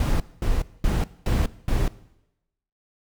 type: noise bursts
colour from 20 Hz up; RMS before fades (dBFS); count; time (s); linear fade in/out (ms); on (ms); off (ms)
brown; -21; 5; 0-1.88; 2; 200; 220
effects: noise-tail reverb RT60 0.9 s tail -19 dB re dry